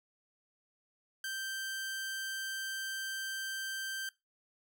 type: tone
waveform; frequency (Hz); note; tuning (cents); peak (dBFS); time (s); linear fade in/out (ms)
sawtooth; 1565; G6; -3; -33; 1.24-4.09; 2
effects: noise-tail reverb RT60 0.2 s tail -20 dB re dry